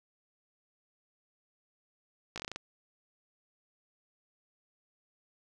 slowing click train, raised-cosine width 0.2 ms, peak -21 dBFS, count 8, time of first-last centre 2.36-2.56 s, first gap 17 ms, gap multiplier 1.17, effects none

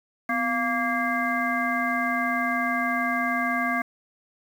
harmonic tone with a mistuned harmonic, 231.6 Hz, A#3, 11 cents flat, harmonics 1 / 3 / 5 / 7 / 9, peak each -29 / -29 / -29 / -29 / -29 dBFS, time 0.29-3.82 s, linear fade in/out 5 ms, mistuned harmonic 1, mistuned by +140 cents, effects 8-bit

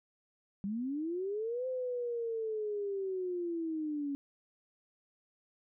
sine linear two-way sweep, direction up then down, 190.6 to 518 to 277.7 Hz, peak -33 dBFS, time 0.64-4.15 s, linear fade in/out 0 ms, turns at 1.67 s, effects none

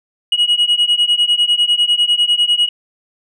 sine beating tone pair, 2900 / 2910 Hz, F#7 / F#7, -35 / -29 cents, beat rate 10 Hz, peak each -12 dBFS, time 0.32-2.69 s, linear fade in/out 5 ms, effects tanh soft clip ceiling -8 dBFS

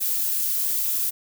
violet noise with flanger, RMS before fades -24 dBFS, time 0-1.11 s, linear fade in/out 20 ms, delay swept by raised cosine 1.1 to 6.3 ms, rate 3 Hz, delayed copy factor +0.65, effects none

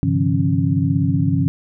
sine tone cluster, 100.3 / 134.5 / 150.5 / 172 / 273.2 Hz, G2 / C3 / D3 / F3 / C#4, +40 / +48 / +43 / -26 / -25 cents, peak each -21 dBFS, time 0.03-1.48 s, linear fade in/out 0 ms, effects none

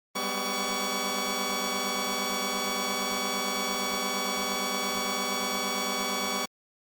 10% pulse tone cluster, 193.2 / 201.9 / 250.2 / 1128 Hz, G3 / G#3 / B3 / C#6, -25 / -49 / +23 / +30 cents, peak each -30 / -27 / -26 / -22 dBFS, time 0.15-6.46 s, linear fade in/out 10 ms, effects Opus 32 kbps

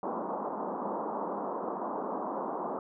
white band-pass noise, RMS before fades -35 dBFS, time 0.03-2.79 s, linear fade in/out 2 ms, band 190 to 1100 Hz, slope 48 dB/octave, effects none

